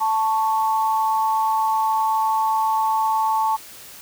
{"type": "tone pair together", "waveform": "sine", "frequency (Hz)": [880.9, 1108.7], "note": ["A5", "C#6"], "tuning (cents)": [2, 0], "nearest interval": "major third", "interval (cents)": 398, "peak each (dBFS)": [-18, -24], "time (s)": [0, 3.57], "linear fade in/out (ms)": 20, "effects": ["white hiss -41 dBFS RMS until 4.01 s"]}